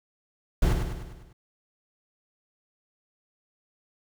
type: noise with echo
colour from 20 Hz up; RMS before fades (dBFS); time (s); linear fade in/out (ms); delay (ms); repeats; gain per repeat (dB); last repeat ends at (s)
brown; -21; 0.62-0.73; 5; 100; 6; -5; 1.33
effects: none